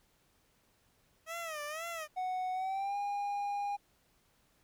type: tone with vibrato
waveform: 15% pulse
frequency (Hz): 633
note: D#5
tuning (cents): +30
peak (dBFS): -32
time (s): 1.26-2.08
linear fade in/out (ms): 50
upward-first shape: sine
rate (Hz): 2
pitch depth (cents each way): 130
type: tone with pitch glide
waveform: triangle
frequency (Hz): 740 to 811.7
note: F#5 to G#5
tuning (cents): 0 to -40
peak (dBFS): -31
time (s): 2.16-3.77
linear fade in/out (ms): 20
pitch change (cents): +160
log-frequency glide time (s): 2.53-2.97
effects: pink hiss -71 dBFS RMS until 4.63 s